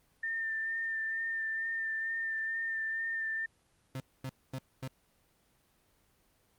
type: tone with vibrato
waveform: sine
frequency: 1799 Hz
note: A6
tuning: 38 cents sharp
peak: -32 dBFS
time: 0.23-3.46 s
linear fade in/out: 5 ms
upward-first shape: sine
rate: 2.2 Hz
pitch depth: 18 cents each way
type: tone bursts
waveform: 35% pulse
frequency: 131.5 Hz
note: C3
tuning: 9 cents sharp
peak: -34 dBFS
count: 4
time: 3.95-4.878 s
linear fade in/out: 2 ms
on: 52 ms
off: 240 ms
effects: pink hiss -70 dBFS RMS until 6.58 s + Opus 24 kbps